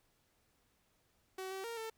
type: tone with pitch steps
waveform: sawtooth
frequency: 377.8 / 383.4 / 464.1 / 446.3 Hz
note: F#4 / G4 / A#4 / A4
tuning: +36 / -38 / -8 / +25 cents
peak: -37 dBFS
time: 1.38-1.9 s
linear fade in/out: 5 ms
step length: 130 ms
effects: pink hiss -75 dBFS RMS until 1.97 s